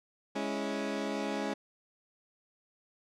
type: chord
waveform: 20% pulse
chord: C# minor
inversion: second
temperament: equal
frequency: 207.7 / 277.2 / 329.6 Hz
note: G#3 / C#4 / E4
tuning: 0 / 0 / 0 cents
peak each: -31 / -31 / -35 dBFS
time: 0.35-1.54 s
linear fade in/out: 10 ms
effects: low-pass 6000 Hz 12 dB/octave